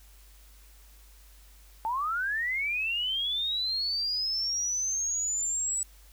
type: linear sweep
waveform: sine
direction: up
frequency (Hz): 860 to 7902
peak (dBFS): -27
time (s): 1.85-5.83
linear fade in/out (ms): 0
effects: added 50 Hz sine -52 dBFS peak until 6.12 s + white hiss -59 dBFS RMS until 6.12 s